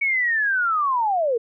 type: linear sweep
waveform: sine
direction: down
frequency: 2248 to 440 Hz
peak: -18 dBFS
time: 0.01-1.38 s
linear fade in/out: 10 ms
effects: none